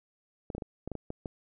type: clicks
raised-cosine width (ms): 2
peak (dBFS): -23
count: 9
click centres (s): 0.502 / 0.55 / 0.581 / 0.622 / 0.876 / 0.917 / 0.953 / 1.104 / 1.258
effects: none